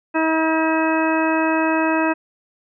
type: harmonic tone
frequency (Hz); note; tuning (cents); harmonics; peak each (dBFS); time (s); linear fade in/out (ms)
320; D#4; +49; 1 / 2 / 3 / 4 / 5 / 6 / 8; -19 / -23 / -23 / -28 / -26 / -31 / -27; 0.14-2.14; 20
effects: none